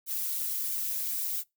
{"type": "noise with flanger", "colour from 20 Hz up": "violet", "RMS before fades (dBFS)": -32, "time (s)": [0.06, 1.44], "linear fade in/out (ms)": 50, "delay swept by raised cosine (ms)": [1.3, 6], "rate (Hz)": 1.5, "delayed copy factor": 0.85, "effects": ["noise-tail reverb RT60 0.2 s tail -24 dB re dry"]}